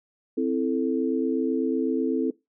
sine chord, A minor, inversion first, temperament equal, 261.6 / 329.6 / 440 Hz, C4 / E4 / A4, 0 / 0 / 0 cents, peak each -25 / -27 / -27 dBFS, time 0.37-2.31 s, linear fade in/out 10 ms, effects noise-tail reverb RT60 0.2 s tail -20 dB re dry

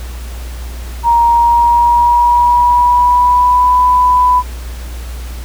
sine tone with pitch glide, 939 to 994.8 Hz, A#5 to B5, +12 to +12 cents, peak -6 dBFS, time 1.03-4.43 s, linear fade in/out 50 ms, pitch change +100 cents, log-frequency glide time 1.28-3.76 s, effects added 60 Hz sine -22 dBFS peak until 5.44 s + pink hiss -34 dBFS RMS until 5.44 s

